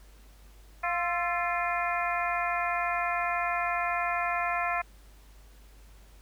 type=harmonic tone with a mistuned harmonic; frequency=349.2 Hz; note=F4; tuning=in tune; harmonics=2 / 3 / 4 / 5 / 6 / 7; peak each=-31 / -33 / -34 / -35 / -36 / -36 dBFS; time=0.83-4.82 s; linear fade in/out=10 ms; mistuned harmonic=4; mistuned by=-66 cents; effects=added 50 Hz sine -51 dBFS peak until 6.21 s + pink hiss -60 dBFS RMS until 6.21 s